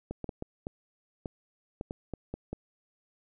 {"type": "clicks", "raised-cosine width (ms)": 2, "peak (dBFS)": -22, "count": 11, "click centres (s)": [0.11, 0.243, 0.292, 0.424, 0.669, 1.258, 1.811, 1.909, 2.137, 2.34, 2.53], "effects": []}